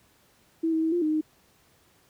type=tone with pitch steps; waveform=sine; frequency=326.1 / 320.2 / 322.3 / 348.8 / 308.5 / 310.3 Hz; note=E4 / D#4 / E4 / F4 / D#4 / D#4; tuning=-19 / +50 / -39 / -2 / -15 / -5 cents; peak=-22 dBFS; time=0.63-1.212 s; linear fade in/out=10 ms; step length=97 ms; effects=pink hiss -62 dBFS RMS until 2.09 s + high-pass 60 Hz 12 dB/octave